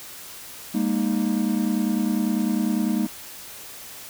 triangle chord, Ab suspended second, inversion none, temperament equal with one note detuned, 203.1 / 233.1 / 311.1 Hz, Ab3 / Bb3 / Eb4, -38 / 0 / 0 cents, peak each -22 / -22 / -25 dBFS, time 0.74-3.07 s, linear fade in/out 10 ms, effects white hiss -40 dBFS RMS until 4.09 s

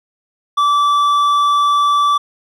sine tone with hard clipping, 1160 Hz, D6, 22 cents flat, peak -12 dBFS, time 0.57-2.18 s, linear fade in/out 10 ms, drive 6 dB, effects none

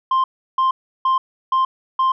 sine tone bursts, 1049 Hz, C6, 4 cents sharp, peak -11 dBFS, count 5, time 0.11-2.12 s, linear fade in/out 5 ms, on 130 ms, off 340 ms, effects tanh soft clip ceiling -13 dBFS

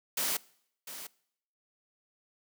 white noise with echo, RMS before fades -31 dBFS, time 0.17-0.37 s, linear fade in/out 5 ms, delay 700 ms, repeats 1, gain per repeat -12 dB, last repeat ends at 1.07 s, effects noise-tail reverb RT60 0.7 s tail -23 dB re dry + high-pass 200 Hz 12 dB/octave

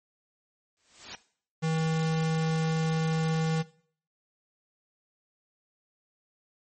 white noise with exponential growth, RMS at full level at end -34 dBFS, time 0.77-1.15 s, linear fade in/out 0 ms, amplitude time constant 81 ms
square tone, 160.3 Hz, E3, 48 cents flat, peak -26 dBFS, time 1.62-3.63 s, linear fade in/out 20 ms
effects noise-tail reverb RT60 0.5 s tail -18 dB re dry + MP3 32 kbps

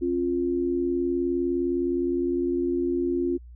sine tone pair together, 269.6 / 349.2 Hz, C#4 / F4, -48 / 0 cents, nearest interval major third, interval 448 cents, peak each -27 / -24 dBFS, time 0.01-3.38 s, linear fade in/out 20 ms, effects added 60 Hz sine -42 dBFS peak until 3.55 s

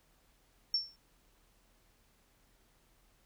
sine tone with exponential decay, 5440 Hz, F8, 46 cents flat, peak -25 dBFS, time 0.74-0.96 s, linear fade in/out 2 ms, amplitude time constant 47 ms, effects added 40 Hz sine -70 dBFS peak until 3.25 s + pink hiss -70 dBFS RMS until 3.25 s

